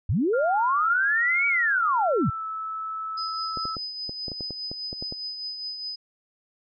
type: linear two-way sweep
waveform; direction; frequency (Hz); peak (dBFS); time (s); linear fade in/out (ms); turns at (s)
sine; up then down; 68.7 to 2288 to 86.1; -20; 0.09-2.3; 5; 1.47
type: tone with pitch glide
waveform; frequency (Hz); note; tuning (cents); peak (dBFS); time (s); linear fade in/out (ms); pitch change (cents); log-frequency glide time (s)
sine; 1400 to 1306.2; F6 to E6; +4 to -16; -29; 0.33-3.76; 10; -120; 1.86-2.45
type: tone with tremolo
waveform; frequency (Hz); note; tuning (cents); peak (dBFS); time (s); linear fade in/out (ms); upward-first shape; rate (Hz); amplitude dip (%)
sine; 5010; D#8; +11; -29; 3.17-5.96; 10; triangle; 4.9; 50
type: clicks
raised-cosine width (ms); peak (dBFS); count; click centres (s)
2; -23; 12; 3.573 / 3.654 / 3.768 / 4.094 / 4.282 / 4.318 / 4.408 / 4.507 / 4.715 / 4.929 / 5.025 / 5.124
effects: none